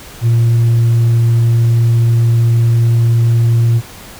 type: tone with tanh clipping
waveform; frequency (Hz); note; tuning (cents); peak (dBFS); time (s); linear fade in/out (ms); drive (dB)
sine; 116.4; A#2; -2; -8; 0.21-3.82; 50; 1
effects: pink hiss -34 dBFS RMS until 4.19 s